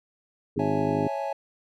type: harmonic tone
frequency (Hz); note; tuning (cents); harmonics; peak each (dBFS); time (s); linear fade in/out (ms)
51.3; G#1; -21; 2 / 3 / 4 / 5 / 6 / 7 / 8; -35 / -31 / -37 / -29 / -30 / -38 / -29; 0.56-1.08; 10
type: chord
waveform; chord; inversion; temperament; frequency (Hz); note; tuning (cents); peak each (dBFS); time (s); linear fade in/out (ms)
triangle; A major seventh; first; equal; 554.4 / 659.3 / 830.6 / 880; C#5 / E5 / G#5 / A5; 0 / 0 / 0 / 0; -30 / -32 / -30 / -35; 0.59-1.33; 5
effects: none